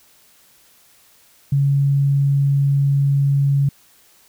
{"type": "tone", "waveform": "sine", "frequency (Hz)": 139.8, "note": "C#3", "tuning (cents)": 15, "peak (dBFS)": -13, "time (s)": [1.52, 3.69], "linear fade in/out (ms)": 5, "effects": ["white hiss -53 dBFS RMS until 4.28 s"]}